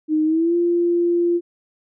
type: tone with pitch glide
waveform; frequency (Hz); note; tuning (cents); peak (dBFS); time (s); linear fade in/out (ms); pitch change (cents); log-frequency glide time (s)
sine; 309.7 to 345.6; D#4 to F4; -8 to -18; -15; 0.08-1.41; 50; +190; 0.24-0.55
effects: none